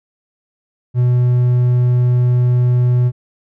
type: tone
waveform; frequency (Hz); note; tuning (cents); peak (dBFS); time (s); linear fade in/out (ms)
triangle; 123.47; B2; 0; -8; 0.94-3.12; 50
effects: none